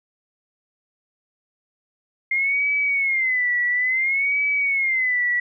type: tone with vibrato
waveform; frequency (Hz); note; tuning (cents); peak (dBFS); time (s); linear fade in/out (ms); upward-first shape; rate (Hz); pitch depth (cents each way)
sine; 2110; C7; +14; -18; 2.31-5.4; 5; sine; 0.58; 140
effects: none